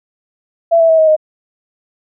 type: tone with pitch steps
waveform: sine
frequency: 670 / 657.3 / 644.9 / 632.8 / 620.8 Hz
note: E5 / E5 / E5 / D#5 / D#5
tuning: +28 / -5 / -38 / +29 / -4 cents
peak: -6 dBFS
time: 0.71-1.165 s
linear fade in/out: 20 ms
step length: 91 ms
effects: none